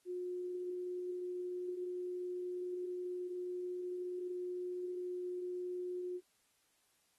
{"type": "tone", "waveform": "sine", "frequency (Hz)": 359.9, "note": "F#4", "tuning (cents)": -48, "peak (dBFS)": -38, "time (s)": [0.05, 6.21], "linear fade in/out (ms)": 50, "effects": ["white hiss -75 dBFS RMS until 7.18 s", "AAC 32 kbps"]}